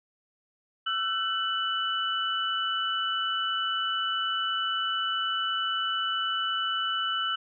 sine tone cluster, 1333 / 1513 / 2978 Hz, E6 / F#6 / F#7, +19 / +38 / +11 cents, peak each -30 / -34 / -29 dBFS, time 0.86-7.36 s, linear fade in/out 10 ms, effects none

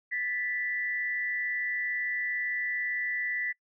sine tone pair together, 1757.7 / 1975.5 Hz, A6 / B6, -2 / 0 cents, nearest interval major second, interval 202 cents, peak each -35 / -30 dBFS, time 0.11-3.53 s, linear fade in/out 20 ms, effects noise-tail reverb RT60 0.1 s tail -23 dB re dry

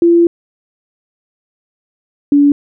sine tone pair in turn, 340.9 / 286.7 Hz, F4 / D4, -42 / -42 cents, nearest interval minor third, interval 300 cents, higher first, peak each -5 dBFS, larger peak neither, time 0.02-0.27 / 2.32-2.52 s, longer first, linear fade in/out 2 ms, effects none

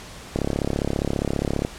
click train, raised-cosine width 2 ms, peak -9 dBFS, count 46, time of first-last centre 0.36-1.649 s, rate 34.9 Hz, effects pink hiss -40 dBFS RMS until 1.78 s + low-pass 9000 Hz 12 dB/octave

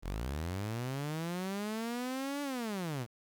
sawtooth linear two-way sweep, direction up then down, 38.89 to 290 to 109.5 Hz, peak -31 dBFS, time 0.02-3.07 s, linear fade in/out 50 ms, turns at 2.42 s, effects 10-bit

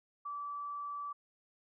sine tone, 1157 Hz, D6, 26 cents flat, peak -38 dBFS, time 0.25-1.13 s, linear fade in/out 10 ms, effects none

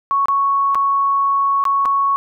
sine tone with dropouts, 1108.7 Hz, C#6, in tune, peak -13 dBFS, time 0.11-2.16 s, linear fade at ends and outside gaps 0 ms, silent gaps 0.257-0.284 / 0.747-0.754 / 1.64-1.653 / 1.853-1.857 s, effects none

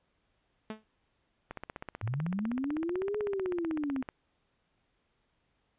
sawtooth tone with exponential decay, 217.1 Hz, A3, 23 cents flat, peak -30 dBFS, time 0.7-0.84 s, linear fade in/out 2 ms, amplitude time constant 30 ms
click train, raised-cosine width 0.5 ms, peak -24 dBFS, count 42, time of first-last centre 1.51-4.089 s, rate 15.9 Hz
sine linear two-way sweep, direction up then down, 99 to 425.6 to 254.8 Hz, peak -30 dBFS, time 2.02-4.03 s, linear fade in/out 20 ms, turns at 3.18 s
effects pink hiss -75 dBFS RMS until 5.78 s + resampled to 8000 Hz

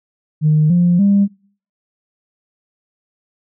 sine tone with pitch steps, 153.4 / 175.2 / 200.1 Hz, D#3 / F3 / G3, -24 / +6 / +36 cents, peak -8 dBFS, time 0.41-1.28 s, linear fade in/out 50 ms, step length 290 ms, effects noise-tail reverb RT60 0.5 s tail -24 dB re dry + tanh soft clip ceiling -5 dBFS

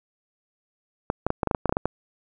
clicks, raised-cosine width 1 ms, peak -8 dBFS, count 12, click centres 1.101 / 1.266 / 1.304 / 1.432 / 1.473 / 1.512 / 1.548 / 1.657 / 1.694 / 1.725 / 1.769 / 1.856 s, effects none

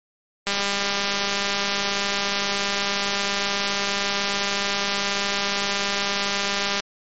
click train, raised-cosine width 0.2 ms, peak -6 dBFS, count 1267, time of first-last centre 0.47-6.8 s, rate 200 Hz, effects MP3 32 kbps

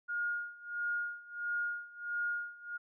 sine tone with tremolo, 1426 Hz, F6, 36 cents sharp, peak -31 dBFS, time 0.08-2.78 s, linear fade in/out 20 ms, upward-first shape sine, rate 1.5 Hz, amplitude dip 90%, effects none

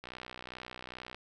click train, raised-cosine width 0.3 ms, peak -27 dBFS, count 70, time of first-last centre 0.04-1.146 s, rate 62.4 Hz, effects none

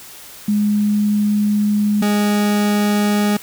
sine / 40% pulse tone pair in turn, 208.1 / 207 Hz, G#3 / G#3, +4 / -5 cents, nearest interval unison, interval 9 cents, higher first, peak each -13 dBFS, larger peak neither, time 0.48-2.02 / 2.02-3.37 s, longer first, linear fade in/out 5 ms, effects white hiss -38 dBFS RMS until 3.42 s

